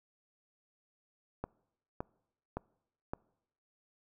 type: click train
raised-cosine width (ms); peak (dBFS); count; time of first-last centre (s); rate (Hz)
1; -22; 4; 1.44-3.135; 1.77
effects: noise-tail reverb RT60 0.8 s tail -25 dB re dry